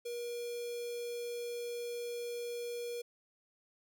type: tone with notch filter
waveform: square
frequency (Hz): 477.9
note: A#4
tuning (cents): +43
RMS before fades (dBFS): -40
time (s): 0.05-3.02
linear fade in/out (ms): 10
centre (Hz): 1500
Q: 1.2
effects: none